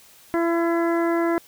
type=harmonic tone; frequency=336.9 Hz; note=E4; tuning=38 cents sharp; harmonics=1 / 2 / 3 / 4 / 5 / 6; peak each=-20 / -26 / -30 / -32 / -34 / -36 dBFS; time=0.34-1.38 s; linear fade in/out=0 ms; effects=white hiss -51 dBFS RMS until 1.47 s